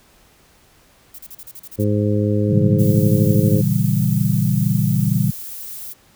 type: noise bursts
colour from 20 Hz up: violet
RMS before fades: -36 dBFS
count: 9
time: 1.14-1.842 s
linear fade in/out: 5 ms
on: 46 ms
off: 36 ms
type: harmonic tone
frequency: 104.2 Hz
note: G#2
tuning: 6 cents sharp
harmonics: 1 / 2 / 3 / 4 / 5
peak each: -18 / -21 / -23 / -24 / -25 dBFS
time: 1.78-3.62 s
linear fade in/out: 20 ms
type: chord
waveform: sine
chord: A# diminished seventh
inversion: none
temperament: equal with one note detuned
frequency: 116.54 / 138.59 / 162.92 / 196 Hz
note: A#2 / C#3 / E3 / G3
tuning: 0 / 0 / -20 / 0 cents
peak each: -20 dBFS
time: 2.49-5.31 s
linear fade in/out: 10 ms
type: noise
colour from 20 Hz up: violet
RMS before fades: -32 dBFS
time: 2.78-5.94 s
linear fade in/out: 20 ms
effects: pink hiss -53 dBFS RMS until 6.15 s